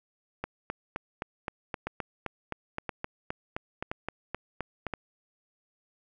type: two click trains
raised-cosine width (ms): 0.5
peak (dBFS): -17 / -17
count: 4 / 18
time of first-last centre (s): 1.87-4.937 / 0.44-4.867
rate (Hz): 0.978 / 3.84
effects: none